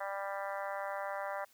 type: harmonic tone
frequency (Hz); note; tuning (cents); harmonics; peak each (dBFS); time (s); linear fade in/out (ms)
197.4; G3; +12; 3 / 4 / 5 / 6 / 7 / 8 / 9 / 10; -40 / -42 / -44 / -46 / -47 / -48 / -49 / -50; 0-1.45; 10
effects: white hiss -66 dBFS RMS until 1.53 s + high-pass 60 Hz 12 dB/octave